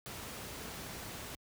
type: noise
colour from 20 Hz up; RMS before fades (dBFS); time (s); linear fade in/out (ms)
pink; -44; 0.06-1.35; 0
effects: high-pass 60 Hz 12 dB/octave